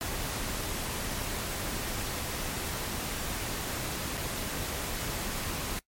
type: noise with dropouts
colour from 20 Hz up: pink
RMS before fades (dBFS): -34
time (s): 0.01-5.79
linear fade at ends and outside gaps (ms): 0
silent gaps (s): 4.172-4.176
effects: noise-tail reverb RT60 0.1 s tail -20 dB re dry + MP3 64 kbps